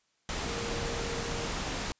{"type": "tone in noise", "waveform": "sine", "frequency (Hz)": 466.2, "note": "A#4", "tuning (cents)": 0, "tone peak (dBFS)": -38, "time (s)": [0.47, 1.47], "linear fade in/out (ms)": 0, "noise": "pink", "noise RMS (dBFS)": -34, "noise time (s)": [0.29, 1.92], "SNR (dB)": -7, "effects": ["white hiss -73 dBFS RMS until 1.99 s", "resampled to 16000 Hz"]}